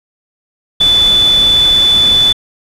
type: tone in noise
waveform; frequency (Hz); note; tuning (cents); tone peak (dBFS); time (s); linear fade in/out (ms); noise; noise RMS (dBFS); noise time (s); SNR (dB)
sine; 3485; A7; -17; -6; 0.8-2.33; 10; pink; -22; 0.8-2.33; +13
effects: low-pass 11000 Hz 12 dB/octave